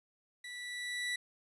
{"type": "tone with level ramp", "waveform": "30% pulse", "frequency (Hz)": 1961, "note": "B6", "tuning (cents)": -13, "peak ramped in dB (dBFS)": [-41, -30], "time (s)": [0.44, 1.16], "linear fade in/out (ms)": 5, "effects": ["resampled to 22050 Hz", "11-bit"]}